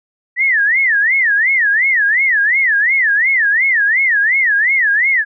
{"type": "tone with vibrato", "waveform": "sine", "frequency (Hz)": 1880, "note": "A#6", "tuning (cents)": 14, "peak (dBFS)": -10, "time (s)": [0.36, 5.25], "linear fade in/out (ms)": 50, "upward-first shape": "sine", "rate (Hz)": 2.8, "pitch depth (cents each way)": 260, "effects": []}